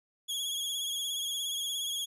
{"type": "tone with vibrato", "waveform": "sawtooth", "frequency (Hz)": 3322, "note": "G#7", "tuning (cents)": 0, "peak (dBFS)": -29, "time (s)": [0.28, 2.06], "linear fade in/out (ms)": 20, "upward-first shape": "triangle", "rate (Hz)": 17, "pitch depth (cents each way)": 60, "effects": ["resampled to 32000 Hz"]}